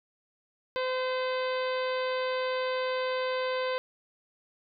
harmonic tone with a mistuned harmonic, 513 Hz, C5, 34 cents flat, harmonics 1 / 2 / 3 / 4 / 5 / 6 / 7 / 8 / 9, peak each -29 / -35 / -39 / -41 / -43 / -45 / -46 / -47 / -48 dBFS, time 0.76-3.78 s, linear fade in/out 0 ms, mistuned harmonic 8, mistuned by -44 cents, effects none

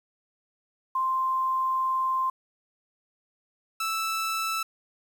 sine / sawtooth tone pair in turn, 1046.5 / 1318.5 Hz, C6 / E6, 0 / 0 cents, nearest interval major third, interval 400 cents, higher second, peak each -23 / -23 dBFS, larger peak neither, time 0.95-2.3 / 3.8-4.63 s, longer first, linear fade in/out 5 ms, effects 9-bit

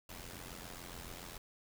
pink noise with amplitude modulation, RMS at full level -45 dBFS, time 0.09-1.38 s, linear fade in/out 5 ms, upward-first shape sine, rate 87.1 Hz, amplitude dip 75%, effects none

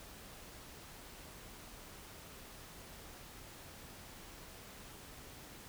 silence, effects pink hiss -53 dBFS RMS until 5.68 s

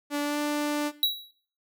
sawtooth tone with pitch glide, 290.4 to 295 Hz, D4 to D4, -19 to +8 cents, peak -22 dBFS, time 0.1-0.92 s, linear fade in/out 50 ms, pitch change +27 cents, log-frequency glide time 0.21-0.39 s
square tone with exponential decay, 3885 Hz, B7, 29 cents flat, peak -18 dBFS, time 1.03-1.31 s, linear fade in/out 1 ms, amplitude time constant 59 ms
effects noise-tail reverb RT60 0.5 s tail -17 dB re dry

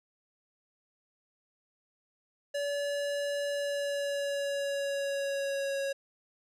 square tone with pitch glide, 572 to 551.6 Hz, D5 to C#5, -46 to -9 cents, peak -31 dBFS, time 2.54-5.93 s, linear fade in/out 10 ms, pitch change -63 cents, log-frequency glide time 3.5-5.81 s, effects low-pass 10000 Hz 12 dB/octave

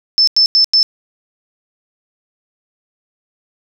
sine tone bursts, 5274 Hz, E8, in tune, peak -7 dBFS, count 4, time 0.18-0.829 s, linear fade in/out 0 ms, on 94 ms, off 91 ms, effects none

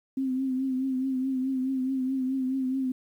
sine tone with vibrato, 262 Hz, C4, 2 cents sharp, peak -25 dBFS, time 0.17-2.92 s, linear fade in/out 5 ms, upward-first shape triangle, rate 4.7 Hz, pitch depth 52 cents each way, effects 10-bit

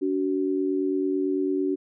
sine tone pair together, 286.5 / 375.5 Hz, D4 / F#4, -43 / +26 cents, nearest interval perfect fourth, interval 469 cents, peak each -25 dBFS, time 0.01-1.76 s, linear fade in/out 20 ms, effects none

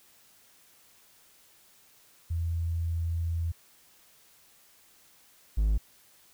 sine / triangle tone pair in turn, 83.6 / 52.66 Hz, E2 / G#1, +25 / +25 cents, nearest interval minor sixth, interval 800 cents, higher first, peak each -27 / -20 dBFS, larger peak second, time 2.3-3.52 / 5.57-5.78 s, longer first, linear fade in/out 10 ms, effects white hiss -60 dBFS RMS until 6.33 s

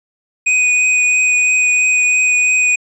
square tone with vibrato, 2489 Hz, D#7, in tune, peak -11 dBFS, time 0.46-2.76 s, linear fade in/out 10 ms, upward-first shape triangle, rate 3 Hz, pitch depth 14 cents each way, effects resampled to 24000 Hz

